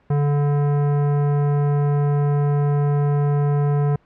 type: tone with tanh clipping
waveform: sine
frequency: 144.6 Hz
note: D3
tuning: 27 cents flat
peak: -18 dBFS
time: 0.1-3.96 s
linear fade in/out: 5 ms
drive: 17 dB
effects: pink hiss -58 dBFS RMS until 4.05 s + low-pass 2000 Hz 12 dB/octave